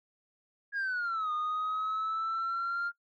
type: exponential two-way sweep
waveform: sine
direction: down then up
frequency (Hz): 1661.2 to 1223 to 1404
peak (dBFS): -28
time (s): 0.72-2.92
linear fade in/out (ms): 50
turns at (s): 1.32
effects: noise-tail reverb RT60 0.1 s tail -21 dB re dry + tanh soft clip ceiling -28 dBFS